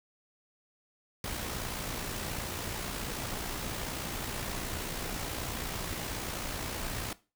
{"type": "noise with amplitude modulation", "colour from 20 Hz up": "pink", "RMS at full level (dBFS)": -35, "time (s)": [1.24, 7.13], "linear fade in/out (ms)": 2, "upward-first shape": "sine", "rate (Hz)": 58.7, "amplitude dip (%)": 40, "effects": ["noise-tail reverb RT60 0.3 s tail -18 dB re dry"]}